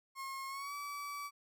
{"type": "tone with pitch glide", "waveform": "35% pulse", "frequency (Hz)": [1078, 1148.7], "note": ["C#6", "D6"], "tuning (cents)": [-49, -39], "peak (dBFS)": -39, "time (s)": [0.15, 1.31], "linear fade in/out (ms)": 50, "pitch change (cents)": 110, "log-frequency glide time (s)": [0.48, 0.74], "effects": []}